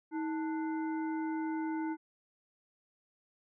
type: harmonic tone with a mistuned harmonic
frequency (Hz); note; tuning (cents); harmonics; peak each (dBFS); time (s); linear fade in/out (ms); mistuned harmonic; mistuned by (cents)
295.2; D4; +9; 1 / 3 / 5 / 7; -33 / -41 / -48 / -53; 0.11-1.97; 50; 1; +130
effects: none